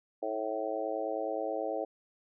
harmonic tone with a mistuned harmonic, 109.4 Hz, A2, 9 cents flat, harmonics 3 / 4 / 5 / 6 / 7, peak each -40 / -38 / -36 / -37 / -39 dBFS, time 0.22-1.85 s, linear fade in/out 10 ms, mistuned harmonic 3, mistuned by -23 cents, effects none

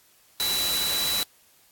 sine tone in noise, 3951 Hz, B7, in tune, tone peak -25 dBFS, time 0.4-1.23 s, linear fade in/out 0 ms, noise white, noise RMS -28 dBFS, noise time 0.4-1.23 s, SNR 0 dB, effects white hiss -59 dBFS RMS until 1.71 s + AAC 64 kbps

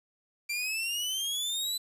sawtooth exponential sweep, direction up, 2351 to 4021 Hz, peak -27 dBFS, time 0.49-1.78 s, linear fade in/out 10 ms, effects resampled to 32000 Hz + 9-bit

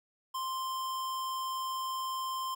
square tone, 1046.5 Hz, C6, in tune, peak -34 dBFS, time 0.34-2.55 s, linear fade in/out 10 ms, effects none

